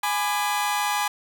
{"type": "chord", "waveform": "sawtooth", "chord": "G# diminished", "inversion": "none", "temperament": "just", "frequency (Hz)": [830.6, 996.7, 1196.1], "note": ["G#5", "B5", "D6"], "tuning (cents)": [0, 16, 31], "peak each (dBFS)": [-21, -24, -26], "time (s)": [0.03, 1.08], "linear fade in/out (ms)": 5, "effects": []}